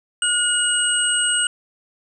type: tone cluster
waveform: sine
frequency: 1436 / 2900 / 8340 Hz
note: F6 / F#7 / C9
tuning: +48 / -35 / -7 cents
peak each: -23 / -21 / -20 dBFS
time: 0.22-1.47 s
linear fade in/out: 2 ms
effects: none